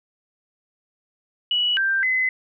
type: tone with pitch steps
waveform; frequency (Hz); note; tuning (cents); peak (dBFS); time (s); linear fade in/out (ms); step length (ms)
sine; 2937 / 1576 / 2033; F#7 / G6 / B6; -13 / +9 / +50; -18; 1.51-2.29; 2; 260
effects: none